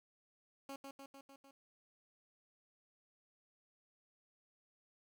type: tone with echo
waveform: 15% pulse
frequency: 274 Hz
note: C#4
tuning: 20 cents flat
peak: -39 dBFS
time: 0.69-0.76 s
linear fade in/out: 2 ms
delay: 150 ms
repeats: 5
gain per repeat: -3 dB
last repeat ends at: 1.51 s
effects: none